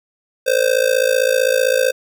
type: tone with amplitude modulation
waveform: square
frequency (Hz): 519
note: C5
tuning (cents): -14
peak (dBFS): -10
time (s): 0.46-1.92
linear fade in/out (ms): 20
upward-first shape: sine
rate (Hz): 55.6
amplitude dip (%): 90
effects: none